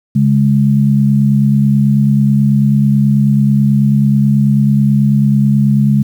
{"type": "tone pair together", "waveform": "sine", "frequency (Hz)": [138.89, 208.1], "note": ["C#3", "G#3"], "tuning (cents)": [4, 4], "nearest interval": "perfect fifth", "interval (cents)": 700, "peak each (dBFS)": -10, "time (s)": [0.15, 6.03], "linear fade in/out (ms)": 10, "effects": ["7-bit"]}